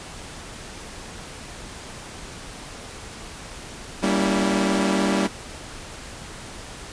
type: chord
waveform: sawtooth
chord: G diminished seventh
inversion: none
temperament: equal with one note detuned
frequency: 196 / 233.1 / 283.5 / 329.6 Hz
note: G3 / Bb3 / Db4 / Fb4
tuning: 0 / 0 / +39 / 0 cents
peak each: -18 / -23 / -22 / -23 dBFS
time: 4.02-5.28 s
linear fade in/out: 20 ms
effects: pink hiss -38 dBFS RMS until 6.92 s + resampled to 22050 Hz